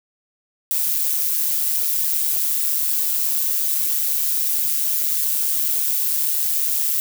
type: noise with amplitude modulation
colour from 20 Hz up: violet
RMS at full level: -18 dBFS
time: 0.71-7 s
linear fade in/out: 0 ms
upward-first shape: sine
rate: 149 Hz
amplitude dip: 55%
effects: none